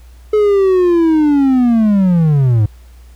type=linear sweep; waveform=triangle; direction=down; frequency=429.2 to 101.3 Hz; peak=-6 dBFS; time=0.33-2.66 s; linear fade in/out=5 ms; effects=added 60 Hz sine -36 dBFS peak until 3.15 s + pink hiss -51 dBFS RMS until 3.15 s